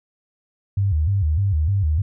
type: tone with vibrato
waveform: sine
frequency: 87.31 Hz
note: F2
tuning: in tune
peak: -16 dBFS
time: 0.77-2.02 s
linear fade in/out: 5 ms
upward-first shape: square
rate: 3.3 Hz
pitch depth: 220 cents each way
effects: none